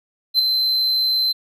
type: tone with ADSR envelope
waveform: triangle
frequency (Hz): 4083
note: C8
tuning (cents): -43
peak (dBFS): -9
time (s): 0.34-1.33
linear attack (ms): 51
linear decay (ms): 6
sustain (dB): -6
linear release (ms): 18
effects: none